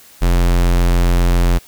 square tone, 43.68 Hz, F1, 1 cent sharp, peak -11 dBFS, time 0.21-1.59 s, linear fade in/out 20 ms, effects white hiss -44 dBFS RMS until 1.67 s

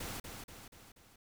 pink noise with echo, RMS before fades -42 dBFS, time 0-0.2 s, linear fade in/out 5 ms, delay 240 ms, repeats 4, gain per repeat -5 dB, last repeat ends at 1.16 s, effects none

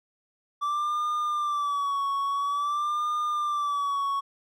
triangle tone with vibrato, 1160 Hz, D6, 22 cents flat, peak -23 dBFS, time 0.61-4.21 s, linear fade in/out 20 ms, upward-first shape sine, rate 0.49 Hz, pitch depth 74 cents each way, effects none

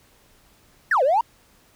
triangle exponential two-way sweep, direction down then up, 1927 to 493.9 to 976 Hz, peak -12 dBFS, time 0.91-1.21 s, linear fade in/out 5 ms, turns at 1.03 s, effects tanh soft clip ceiling -13 dBFS + pink hiss -57 dBFS RMS until 1.75 s

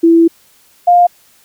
sine tone pair in turn, 332.6 / 704.8 Hz, E4 / F5, +16 / +16 cents, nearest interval octave + minor second, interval 1300 cents, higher second, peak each -4 dBFS, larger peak neither, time 0.03-0.28 / 0.87-1.07 s, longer first, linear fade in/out 10 ms, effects white hiss -49 dBFS RMS until 1.44 s

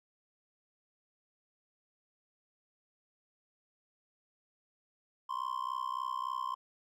triangle tone with amplitude modulation, 1046.5 Hz, C6, in tune, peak -28 dBFS, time 5.29-6.55 s, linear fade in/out 10 ms, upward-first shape sine, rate 63.5 Hz, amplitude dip 100%, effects none

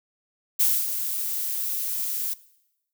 violet noise with ADSR envelope, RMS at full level -19 dBFS, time 0.59-2.34 s, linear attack 16 ms, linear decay 250 ms, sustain -9 dB, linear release 9 ms, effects noise-tail reverb RT60 0.9 s tail -20 dB re dry

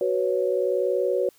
sine chord, F# suspended fourth, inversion none, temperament equal with one note detuned, 372.8 / 493.9 / 554.4 Hz, F#4 / B4 / C#5, +13 / 0 / 0 cents, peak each -25 dBFS, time 0.01-1.29 s, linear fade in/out 2 ms, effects white hiss -59 dBFS RMS until 1.38 s

